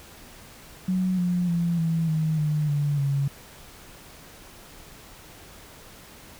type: tone with pitch steps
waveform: sine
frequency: 185 / 177.67 / 170.63 / 163.87 / 157.37 / 151.14 / 145.15 / 139.4 Hz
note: F#3 / F3 / F3 / E3 / D#3 / D#3 / D3 / C#3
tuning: 0 / +30 / -40 / -10 / +20 / -50 / -20 / +10 cents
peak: -21 dBFS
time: 0.88-3.28 s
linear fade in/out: 5 ms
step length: 300 ms
effects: pink hiss -47 dBFS RMS until 6.39 s